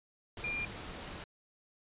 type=tone in noise; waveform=sine; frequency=2400 Hz; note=D7; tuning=37 cents sharp; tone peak=-34 dBFS; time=0.44-0.65 s; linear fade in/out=2 ms; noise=pink; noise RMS=-44 dBFS; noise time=0.37-1.24 s; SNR=+7 dB; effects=resampled to 8000 Hz